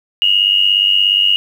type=tone with amplitude modulation; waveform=sine; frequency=2867 Hz; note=F7; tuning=45 cents sharp; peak=-6 dBFS; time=0.22-1.36 s; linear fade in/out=0 ms; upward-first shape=sine; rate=97 Hz; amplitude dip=75%; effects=7-bit